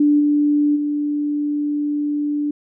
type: tone with level steps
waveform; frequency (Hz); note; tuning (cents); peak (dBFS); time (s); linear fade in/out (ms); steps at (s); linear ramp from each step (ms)
sine; 293.7; D4; 0; -11 / -13 / -18; 0-2.51; 5; 0.19 / 0.75; 20
effects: none